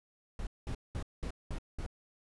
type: noise bursts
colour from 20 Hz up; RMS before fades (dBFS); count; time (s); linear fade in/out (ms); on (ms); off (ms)
brown; -37; 6; 0.39-1.864; 2; 79; 200
effects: resampled to 24000 Hz